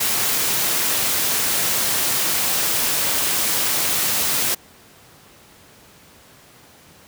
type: noise with amplitude modulation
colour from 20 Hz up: white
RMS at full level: -19 dBFS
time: 0-4.55 s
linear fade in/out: 10 ms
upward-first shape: sine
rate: 208 Hz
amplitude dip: 25%
effects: pink hiss -48 dBFS RMS until 7.07 s + high-pass 80 Hz 12 dB/octave